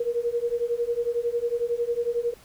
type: beating tone pair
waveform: sine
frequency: 468 / 479 Hz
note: A#4 / A#4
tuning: +7 / +47 cents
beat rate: 11 Hz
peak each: -27 / -26 dBFS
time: 0-2.34 s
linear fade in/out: 5 ms
effects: pink hiss -53 dBFS RMS until 2.44 s